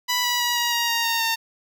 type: tone with pitch steps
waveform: 10% pulse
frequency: 987.8 / 976.5 / 965.2 / 954.2 / 943.2 / 932.4 / 921.6 / 911.1 Hz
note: B5 / B5 / B5 / A#5 / A#5 / A#5 / A#5 / A#5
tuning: 0 / -20 / -40 / +40 / +20 / 0 / -20 / -40 cents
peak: -12 dBFS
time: 0.08-1.36 s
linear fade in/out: 20 ms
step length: 160 ms
effects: none